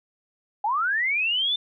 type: linear sweep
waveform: sine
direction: up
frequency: 790 to 3584 Hz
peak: -21 dBFS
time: 0.64-1.56 s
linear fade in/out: 5 ms
effects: none